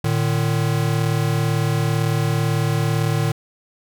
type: tone pair together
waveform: square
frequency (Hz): 113.35 / 151.3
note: A#2 / D#3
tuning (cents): -48 / -48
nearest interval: perfect fourth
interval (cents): 500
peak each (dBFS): -21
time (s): 0.04-3.32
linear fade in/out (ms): 5
effects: none